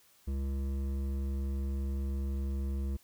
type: tone with hard clipping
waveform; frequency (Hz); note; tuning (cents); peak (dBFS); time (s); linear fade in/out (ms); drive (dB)
sine; 68; C#2; -33; -33; 0.27-2.97; 10; 11
effects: white hiss -64 dBFS RMS until 3.03 s